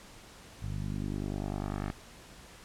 10% pulse tone with low-pass filter sweep, 50 Hz, G1, 35 cents sharp, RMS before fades -35 dBFS, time 0.62-1.92 s, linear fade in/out 10 ms, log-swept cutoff 110 to 2000 Hz, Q 1.3, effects pink hiss -52 dBFS RMS until 2.64 s + low-pass 10000 Hz 12 dB/octave

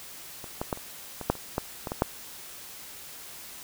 clicks, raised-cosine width 1 ms, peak -25 / -15 / -13 / -28 / -21 / -7 / -29 / -12 / -18 / -16 / -7 dBFS, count 11, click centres 0.442 / 0.615 / 0.728 / 0.774 / 1.213 / 1.3 / 1.353 / 1.581 / 1.872 / 1.919 / 2.021 s, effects white hiss -44 dBFS RMS until 3.63 s

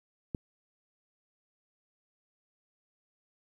click, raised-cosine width 3 ms, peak -20 dBFS, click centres 0.348 s, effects 10-bit

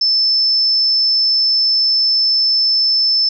sine tone, 5274 Hz, E8, in tune, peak -11 dBFS, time 0.01-3.29 s, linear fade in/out 5 ms, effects none

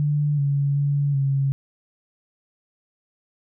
sine tone with pitch steps, 147.2 / 141.1 / 142.6 / 137.3 Hz, D3 / C#3 / C#3 / C#3, +4 / +31 / +49 / -16 cents, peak -18 dBFS, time 0-1.52 s, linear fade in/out 0 ms, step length 380 ms, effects none

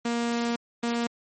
sawtooth tone pair in turn, 235.5 / 235.5 Hz, A#3 / A#3, +18 / +18 cents, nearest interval unison, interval 0 cents, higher neither, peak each -21 dBFS, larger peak neither, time 0.05-0.56 / 0.83-1.07 s, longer first, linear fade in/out 5 ms, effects MP3 32 kbps

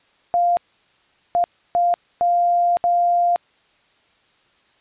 sine tone bursts at uneven times, 698.5 Hz, F5, in tune, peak -14 dBFS, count 5, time 0.34-0.57 / 1.35-1.44 / 1.75-1.94 / 2.21-2.77 / 2.84-3.36 s, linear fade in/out 0 ms, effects white hiss -59 dBFS RMS until 4.8 s + resampled to 8000 Hz

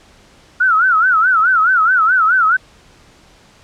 sine tone with vibrato, 1396.9 Hz, F6, in tune, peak -9 dBFS, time 0.6-2.57 s, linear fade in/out 10 ms, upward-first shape sine, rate 4.7 Hz, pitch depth 170 cents each way, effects pink hiss -47 dBFS RMS until 3.63 s + low-pass 7000 Hz 12 dB/octave

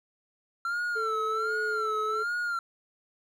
triangle tone with vibrato, 1361 Hz, F6, 45 cents flat, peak -26 dBFS, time 0.65-2.59 s, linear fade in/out 2 ms, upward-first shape sine, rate 1.3 Hz, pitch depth 100 cents each way
triangle tone with pitch glide, 440 to 431.2 Hz, A4 to A4, 0 to -35 cents, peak -30 dBFS, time 0.95-2.24 s, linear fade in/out 20 ms, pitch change -35 cents, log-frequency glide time 1.27-1.73 s
effects none

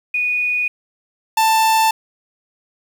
sine / 45% pulse tone pair in turn, 2469 / 886.1 Hz, D#7 / A5, -14 / +12 cents, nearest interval octave + tritone, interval 1774 cents, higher first, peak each -16 / -12 dBFS, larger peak second, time 0.14-0.68 / 1.37-1.91 s, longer neither, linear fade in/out 5 ms, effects 8-bit

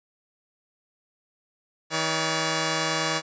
5% pulse tone pair together, 160 / 570.2 Hz, D#3 / C#5, +49 / +49 cents, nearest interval octave + minor seventh, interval 2200 cents, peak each -15 dBFS, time 1.9-3.22 s, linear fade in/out 50 ms, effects resampled to 16000 Hz

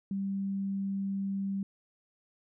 sine tone, 196 Hz, G3, in tune, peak -30 dBFS, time 0.11-1.63 s, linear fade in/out 2 ms, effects none

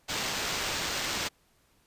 white noise with sample-and-hold, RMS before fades -32 dBFS, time 0.08-1.29 s, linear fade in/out 20 ms, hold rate 11025 Hz, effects pink hiss -67 dBFS RMS until 1.86 s + resampled to 32000 Hz

